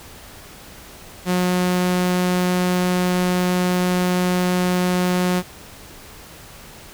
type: tone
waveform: sawtooth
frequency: 180.6 Hz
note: F#3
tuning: 42 cents flat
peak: -13 dBFS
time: 1.25-5.43 s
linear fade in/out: 50 ms
effects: pink hiss -41 dBFS RMS until 6.93 s